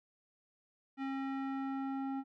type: tone with low-pass filter sweep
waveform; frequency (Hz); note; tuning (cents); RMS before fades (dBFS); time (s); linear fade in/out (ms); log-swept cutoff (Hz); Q
square; 270; C#4; -45; -38; 0.97-2.24; 50; 2200 to 1000; 1.2
effects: none